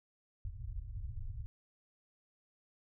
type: low-pass noise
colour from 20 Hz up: pink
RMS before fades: -42 dBFS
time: 0.45-1.46 s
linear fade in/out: 0 ms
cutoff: 120 Hz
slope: 96 dB/octave
effects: none

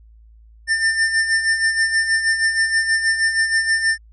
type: tone with tremolo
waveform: square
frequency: 1796 Hz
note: A6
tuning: 35 cents sharp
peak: -14 dBFS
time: 0.67-3.98 s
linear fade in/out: 50 ms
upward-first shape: sine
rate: 6.3 Hz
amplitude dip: 60%
effects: added 55 Hz sine -44 dBFS peak until 4.12 s + resampled to 24000 Hz

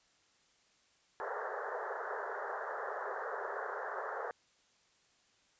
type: band-pass noise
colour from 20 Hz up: pink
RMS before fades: -40 dBFS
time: 1.2-4.31 s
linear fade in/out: 0 ms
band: 400 to 1800 Hz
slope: 96 dB/octave
effects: white hiss -70 dBFS RMS until 5.59 s + resampled to 16000 Hz

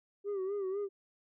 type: tone with vibrato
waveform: sine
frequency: 392 Hz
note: G4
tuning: in tune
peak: -30 dBFS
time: 0.24-0.89 s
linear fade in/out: 50 ms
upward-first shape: sine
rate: 4 Hz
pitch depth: 85 cents each way
effects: tanh soft clip ceiling -32 dBFS

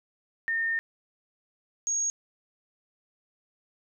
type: tone pair in turn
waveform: sine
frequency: 1823 / 6583 Hz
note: A#6 / G#8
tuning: -39 / -16 cents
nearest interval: octave + minor seventh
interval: 2223 cents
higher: second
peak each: -25 dBFS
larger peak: neither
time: 0.48-0.79 / 1.87-2.1 s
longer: first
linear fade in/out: 0 ms
effects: none

